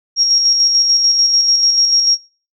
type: tone with tremolo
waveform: sine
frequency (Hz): 5588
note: F8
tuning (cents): 0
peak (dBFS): -8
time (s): 0.16-2.18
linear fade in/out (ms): 50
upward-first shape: square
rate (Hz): 6.8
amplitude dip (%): 35
effects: noise-tail reverb RT60 0.4 s tail -25 dB re dry